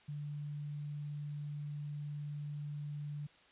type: tone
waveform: sine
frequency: 146.83 Hz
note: D3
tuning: in tune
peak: -39 dBFS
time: 0.08-3.27 s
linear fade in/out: 10 ms
effects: white hiss -64 dBFS RMS until 3.51 s + resampled to 8000 Hz